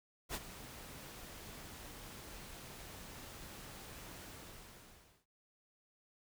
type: noise with ADSR envelope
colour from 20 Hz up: pink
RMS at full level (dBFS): -38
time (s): 0.29-5.26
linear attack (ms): 54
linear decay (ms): 43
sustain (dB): -13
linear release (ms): 1000
effects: none